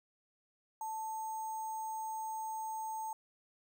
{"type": "tone with sample-and-hold", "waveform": "sine", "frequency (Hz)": 880, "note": "A5", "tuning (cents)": 0, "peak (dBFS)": -37, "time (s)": [0.81, 3.13], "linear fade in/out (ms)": 2, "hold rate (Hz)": 7350, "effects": []}